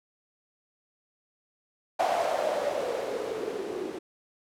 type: noise with low-pass filter sweep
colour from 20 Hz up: violet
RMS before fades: -30 dBFS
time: 1.99-3.99 s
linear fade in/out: 10 ms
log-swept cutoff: 720 to 350 Hz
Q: 6.2
effects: none